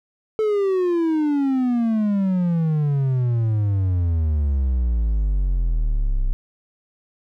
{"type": "exponential sweep", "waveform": "triangle", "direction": "down", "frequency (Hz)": [440, 31.18], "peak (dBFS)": -15, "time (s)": [0.39, 6.33], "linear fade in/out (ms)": 0, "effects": []}